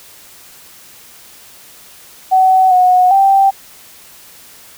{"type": "tone with pitch steps", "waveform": "sine", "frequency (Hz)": [753, 731, 782], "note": ["F#5", "F#5", "G5"], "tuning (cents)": [30, -21, -4], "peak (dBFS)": -6, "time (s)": [2.31, 3.51], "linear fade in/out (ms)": 20, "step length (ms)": 400, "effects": ["white hiss -40 dBFS RMS until 4.77 s"]}